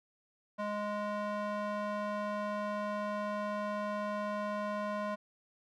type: tone with band-pass filter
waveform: square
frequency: 208 Hz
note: G#3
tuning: 3 cents sharp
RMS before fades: -36 dBFS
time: 0.58-5.16 s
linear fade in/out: 20 ms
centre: 880 Hz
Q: 1.4
effects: none